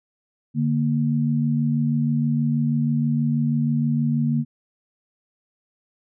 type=tone pair together; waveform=sine; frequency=146.84 / 233.1 Hz; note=D3 / A#3; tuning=0 / 0 cents; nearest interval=minor sixth; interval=800 cents; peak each=-21 dBFS; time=0.54-4.45 s; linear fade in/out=50 ms; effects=none